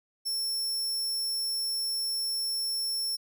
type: tone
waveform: sawtooth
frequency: 5400 Hz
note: E8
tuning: 41 cents sharp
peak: -26 dBFS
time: 0.25-3.17 s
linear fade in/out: 20 ms
effects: none